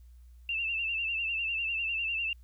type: tone with vibrato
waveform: sine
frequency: 2700 Hz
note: E7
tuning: 41 cents sharp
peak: -29 dBFS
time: 0.49-2.33 s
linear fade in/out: 2 ms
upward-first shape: sine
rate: 10 Hz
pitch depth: 64 cents each way
effects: added 60 Hz sine -50 dBFS peak until 2.43 s + white hiss -74 dBFS RMS until 2.43 s